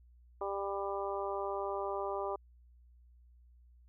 harmonic tone, 198.2 Hz, G3, 19 cents sharp, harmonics 2 / 3 / 4 / 5 / 6, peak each -38 / -40 / -41 / -42 / -43 dBFS, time 0.41-2.36 s, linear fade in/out 5 ms, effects added 60 Hz sine -58 dBFS peak until 3.88 s

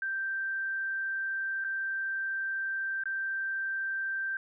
sine tone with dropouts, 1568 Hz, G6, in tune, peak -30 dBFS, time 0.02-4.37 s, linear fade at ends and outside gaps 2 ms, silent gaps 1.641-1.646 / 3.037-3.056 s, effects none

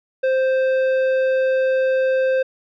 sine tone with tanh clipping, 523.3 Hz, C5, in tune, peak -17 dBFS, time 0.23-2.43 s, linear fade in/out 10 ms, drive 10 dB, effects none

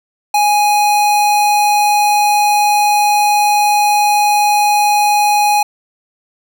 square tone, 830.6 Hz, G#5, in tune, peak -10 dBFS, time 0.34-5.63 s, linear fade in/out 5 ms, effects none

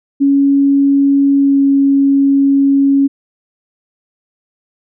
sine tone with pitch glide, 278.5 to 276.6 Hz, C#4 to C#4, +8 to -4 cents, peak -7 dBFS, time 0.2-3.08 s, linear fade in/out 20 ms, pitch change -12 cents, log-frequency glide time 1.37-1.6 s, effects none

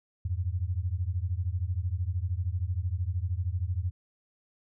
sine beating tone pair, 84.3 / 97.3 Hz, E2 / G2, +39 / -12 cents, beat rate 13 Hz, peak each -30 / -31 dBFS, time 0.25-3.91 s, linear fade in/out 5 ms, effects none

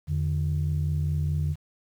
sine tone pair together, 84.4 / 149.26 Hz, E2 / D3, +41 / +28 cents, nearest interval minor seventh, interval 987 cents, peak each -25 dBFS, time 0.07-1.56 s, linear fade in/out 50 ms, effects tanh soft clip ceiling -18 dBFS + 9-bit

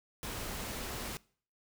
pink noise, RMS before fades -40 dBFS, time 0.23-1.17 s, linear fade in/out 0 ms, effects noise-tail reverb RT60 0.5 s tail -23 dB re dry

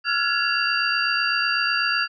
sine tone cluster, 1363 / 1431 / 1680 / 2758 / 4692 Hz, F6 / F6 / G#6 / F7 / D8, -43 / +42 / +19 / -22 / -2 cents, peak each -26 dBFS, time 0.04-2.08 s, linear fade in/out 50 ms, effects none

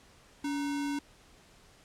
sine tone with sample-and-hold, 285.3 Hz, C#4, 50 cents sharp, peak -30 dBFS, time 0.44-0.99 s, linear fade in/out 5 ms, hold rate 1225 Hz, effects pink hiss -59 dBFS RMS until 1.84 s + low-pass 9000 Hz 12 dB/octave

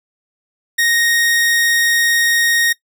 sawtooth tone, 1864.7 Hz, A#6, in tune, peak -9 dBFS, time 0.78-2.73 s, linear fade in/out 10 ms, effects noise-tail reverb RT60 0.1 s tail -20 dB re dry

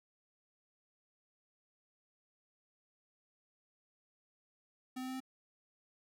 square tone with pitch steps, 256.1 / 257.7 / 259.4 / 261 Hz, C4 / C4 / C4 / C4, -37 / -26 / -15 / -4 cents, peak -40 dBFS, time 4.96-5.204 s, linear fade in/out 10 ms, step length 61 ms, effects none

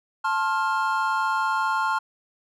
triangle chord, F major, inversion first, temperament equal with one note detuned, 880 / 1064.8 / 1396.9 Hz, A5 / C6 / F6, 0 / +30 / 0 cents, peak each -24 dBFS, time 0.24-1.99 s, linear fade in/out 10 ms, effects none

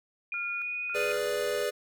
sine tone with pitch glide, 2438 to 2479 Hz, D#7 to D#7, -36 to -7 cents, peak -31 dBFS, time 0.32-1.12 s, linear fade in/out 2 ms, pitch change +29 cents, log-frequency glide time 0.43-0.83 s
sine tone with tremolo, 1396 Hz, F6, 1 cent flat, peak -37 dBFS, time 0.34-1.29 s, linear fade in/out 0 ms, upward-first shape square, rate 1.8 Hz, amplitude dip 80%
square chord, G# diminished, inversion none, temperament equal, 415.3 / 493.9 / 587.3 Hz, G#4 / B4 / D5, 0 / 0 / 0 cents, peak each -33 dBFS, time 0.94-1.71 s, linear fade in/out 20 ms
click train, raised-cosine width 0.5 ms, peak -32 dBFS, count 50, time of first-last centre 0.95-1.633 s, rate 71.7 Hz
effects none

